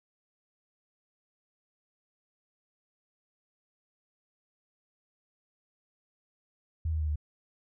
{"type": "tone with pitch steps", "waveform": "sine", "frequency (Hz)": [80.4, 78.52, 76.68, 74.89], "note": ["E2", "D#2", "D#2", "D2"], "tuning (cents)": [-43, 16, -25, 34], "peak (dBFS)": -27, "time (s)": [6.85, 7.158], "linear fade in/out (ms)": 5, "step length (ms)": 77, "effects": []}